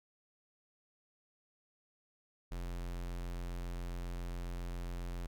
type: tone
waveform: square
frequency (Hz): 43.67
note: F1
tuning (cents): +1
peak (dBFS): -39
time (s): 2.51-5.27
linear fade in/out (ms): 10
effects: none